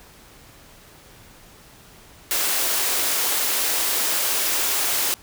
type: high-pass noise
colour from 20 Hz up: white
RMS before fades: -22 dBFS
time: 2.31-5.14 s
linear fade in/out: 0 ms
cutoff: 290 Hz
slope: 24 dB/octave
effects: pink hiss -48 dBFS RMS until 5.22 s